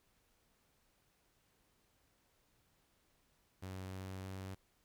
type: tone with pitch steps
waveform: sawtooth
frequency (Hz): 94 / 94.6 / 95.2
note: F#2 / F#2 / F#2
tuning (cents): +28 / +39 / +50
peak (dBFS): -40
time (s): 3.62-4.55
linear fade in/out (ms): 10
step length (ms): 310
effects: pink hiss -75 dBFS RMS until 4.84 s